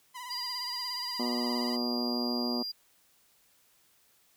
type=tone with vibrato; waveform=sawtooth; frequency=990 Hz; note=B5; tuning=4 cents sharp; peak=-36 dBFS; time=0.14-1.77 s; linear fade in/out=20 ms; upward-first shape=sine; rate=17 Hz; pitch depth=57 cents each way
type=tone; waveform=triangle; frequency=4800 Hz; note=D8; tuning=37 cents sharp; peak=-33 dBFS; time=0.3-2.72 s; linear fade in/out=10 ms
type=harmonic tone; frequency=121.3 Hz; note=B2; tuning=31 cents flat; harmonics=2 / 3 / 4 / 5 / 6 / 7 / 8 / 9 / 10; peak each=-31 / -38 / -43 / -42 / -43 / -46 / -47 / -50 / -51 dBFS; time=1.19-2.63 s; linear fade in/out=10 ms
effects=white hiss -66 dBFS RMS until 4.36 s